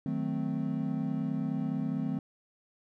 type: chord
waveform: triangle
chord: D# diminished seventh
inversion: none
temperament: equal with one note detuned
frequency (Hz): 155.56 / 185 / 220 / 259.8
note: D#3 / F#3 / A3 / C4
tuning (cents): 0 / 0 / 0 / -12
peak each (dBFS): -33 / -35 / -33 / -32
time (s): 0.06-2.19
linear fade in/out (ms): 2
effects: none